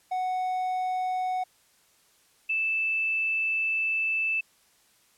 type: tone pair in turn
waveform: triangle / sine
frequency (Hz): 740 / 2637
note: F#5 / E7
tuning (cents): 0 / 0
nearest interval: octave + minor seventh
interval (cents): 2200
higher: second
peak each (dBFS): -24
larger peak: neither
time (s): 0.11-1.44 / 2.49-4.41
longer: second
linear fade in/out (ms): 10
effects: white hiss -63 dBFS RMS until 5.17 s + low-pass 12000 Hz 12 dB/octave